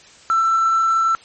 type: tone with hard clipping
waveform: triangle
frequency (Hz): 1336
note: E6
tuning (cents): +23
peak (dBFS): -14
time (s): 0.3-1.15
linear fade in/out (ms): 0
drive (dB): 4
effects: white hiss -46 dBFS RMS until 1.24 s + MP3 32 kbps